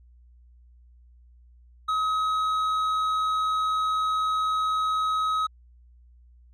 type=tone with hard clipping; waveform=triangle; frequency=1272 Hz; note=D#6; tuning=38 cents sharp; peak=-24 dBFS; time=1.88-5.47 s; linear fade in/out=10 ms; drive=9 dB; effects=added 60 Hz sine -51 dBFS peak until 6.53 s + resampled to 24000 Hz